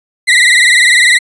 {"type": "tone with vibrato", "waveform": "35% pulse", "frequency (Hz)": 1975.5, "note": "B6", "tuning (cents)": 0, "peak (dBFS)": -3, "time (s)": [0.27, 1.19], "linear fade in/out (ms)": 20, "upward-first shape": "triangle", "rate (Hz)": 20, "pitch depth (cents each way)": 110, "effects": ["resampled to 24000 Hz"]}